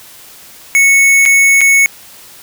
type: tone with dropouts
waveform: square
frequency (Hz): 2209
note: C#7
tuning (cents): -7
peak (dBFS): -6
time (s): 0.75-1.86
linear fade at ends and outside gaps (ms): 0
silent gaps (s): 1.254-1.26 / 1.608-1.614
effects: white hiss -37 dBFS RMS until 2.42 s